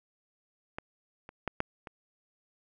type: clicks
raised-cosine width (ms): 0.5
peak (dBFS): -21 / -30 / -16 / -13 / -27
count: 5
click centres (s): 0.785 / 1.291 / 1.477 / 1.604 / 1.872
effects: none